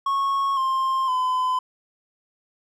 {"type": "tone with pitch steps", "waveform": "triangle", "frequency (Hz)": [1099, 1056.7, 1016], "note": ["C#6", "C6", "B5"], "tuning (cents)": [-15, 17, 49], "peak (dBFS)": -18, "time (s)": [0.06, 1.59], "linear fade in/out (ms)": 5, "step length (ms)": 510, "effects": []}